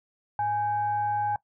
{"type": "tone with frequency modulation", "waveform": "sine", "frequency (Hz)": 830.6, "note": "G#5", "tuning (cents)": 0, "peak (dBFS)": -24, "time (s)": [0.39, 1.36], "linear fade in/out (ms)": 2, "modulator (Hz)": 724, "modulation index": 0.33, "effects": ["noise-tail reverb RT60 0.1 s tail -19 dB re dry"]}